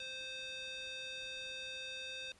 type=tone with band-pass filter; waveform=square; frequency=522 Hz; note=C5; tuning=4 cents flat; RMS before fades=-45 dBFS; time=0-2.32 s; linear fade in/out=2 ms; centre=3300 Hz; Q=3.4; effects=pink hiss -65 dBFS RMS until 2.39 s + resampled to 24000 Hz